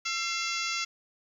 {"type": "harmonic tone with a mistuned harmonic", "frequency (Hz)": 676, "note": "E5", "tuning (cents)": 43, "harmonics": [2, 3, 4, 5, 6, 7, 8, 9, 10], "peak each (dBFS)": [-36, -35, -36, -39, -41, -38, -40, -40, -42], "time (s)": [0.05, 0.85], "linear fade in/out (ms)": 10, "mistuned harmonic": 3, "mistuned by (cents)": 67, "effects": ["10-bit"]}